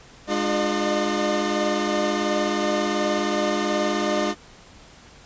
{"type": "tone cluster", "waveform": "25% pulse", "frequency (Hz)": [207.9, 301.1, 354.1, 605], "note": ["G#3", "D4", "F4", "D#5"], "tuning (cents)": [2, 43, 24, -49], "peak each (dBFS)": -23, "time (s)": [0.27, 4.35], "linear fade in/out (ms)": 50, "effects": ["pink hiss -48 dBFS RMS until 5.25 s", "resampled to 16000 Hz"]}